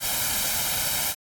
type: noise with comb filter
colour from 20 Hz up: white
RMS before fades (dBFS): -25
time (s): 0-1.15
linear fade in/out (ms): 50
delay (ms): 1.3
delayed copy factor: +0.7
effects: AAC 64 kbps